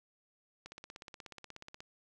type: click train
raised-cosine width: 0.2 ms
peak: -30 dBFS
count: 20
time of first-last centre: 0.66-1.805 s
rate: 16.6 Hz
effects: none